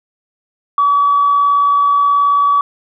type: tone with amplitude modulation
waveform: sine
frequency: 1141 Hz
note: C#6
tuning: 50 cents sharp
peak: -7 dBFS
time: 0.78-2.61 s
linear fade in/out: 2 ms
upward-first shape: sine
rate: 58.6 Hz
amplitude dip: 25%
effects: tanh soft clip ceiling -3 dBFS